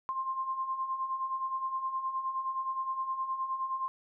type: beating tone pair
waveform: sine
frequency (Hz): 1047 / 1056.6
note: C6 / C6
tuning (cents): +1 / +17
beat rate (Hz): 9.6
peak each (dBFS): -39 / -32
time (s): 0.09-3.88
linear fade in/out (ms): 0
effects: none